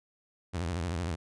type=tone with vibrato; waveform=sawtooth; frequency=85.9 Hz; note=F2; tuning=28 cents flat; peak=-27 dBFS; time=0.53-1.16 s; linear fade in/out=20 ms; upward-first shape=sine; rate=13 Hz; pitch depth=160 cents each way; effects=resampled to 22050 Hz